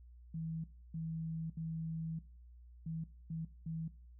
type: tone bursts at uneven times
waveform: sine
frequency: 162.1 Hz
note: E3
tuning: 29 cents flat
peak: -38 dBFS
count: 6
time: 0.34-0.64 / 0.94-1.5 / 1.57-2.19 / 2.86-3.04 / 3.3-3.45 / 3.66-3.88 s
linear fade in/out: 5 ms
effects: noise-tail reverb RT60 0.5 s tail -18 dB re dry + added 60 Hz sine -54 dBFS peak until 4.19 s